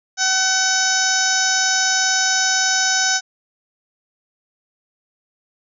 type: harmonic tone with a mistuned harmonic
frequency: 757 Hz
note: F#5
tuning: 39 cents sharp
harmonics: 1 / 2 / 3 / 4 / 5 / 6 / 7 / 8 / 9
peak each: -25 / -20 / -32 / -31 / -27 / -31 / -22 / -21 / -26 dBFS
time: 0.17-3.21 s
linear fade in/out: 50 ms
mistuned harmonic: 3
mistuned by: -23 cents
effects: none